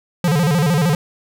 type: tone with vibrato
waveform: square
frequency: 159.8 Hz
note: D#3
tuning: 47 cents sharp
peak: -14 dBFS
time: 0.24-0.95 s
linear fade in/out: 2 ms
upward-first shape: square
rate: 13 Hz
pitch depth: 170 cents each way
effects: none